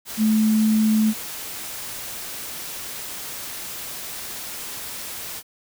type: tone in noise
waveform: sine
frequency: 217.5 Hz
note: A3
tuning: 20 cents flat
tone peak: -15 dBFS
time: 0.17-1.14 s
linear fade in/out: 50 ms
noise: white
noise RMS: -33 dBFS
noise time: 0.05-5.43 s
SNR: +15 dB
effects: none